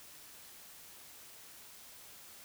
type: silence
effects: white hiss -54 dBFS RMS until 2.44 s